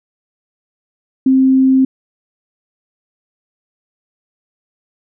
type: tone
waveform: sine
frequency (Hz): 263.5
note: C4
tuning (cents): +12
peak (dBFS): -7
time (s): 1.26-1.85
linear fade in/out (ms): 5
effects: none